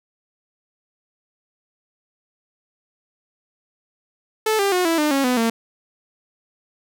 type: tone with pitch steps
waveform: sawtooth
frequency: 435.9 / 397.4 / 362.3 / 330.4 / 301.2 / 274.6 / 250.4 / 228.3 Hz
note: A4 / G4 / F#4 / E4 / D4 / C#4 / B3 / A#3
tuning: -16 / +24 / -36 / +4 / +44 / -16 / +24 / -36 cents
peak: -13 dBFS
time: 4.46-5.5 s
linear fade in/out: 5 ms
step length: 130 ms
effects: none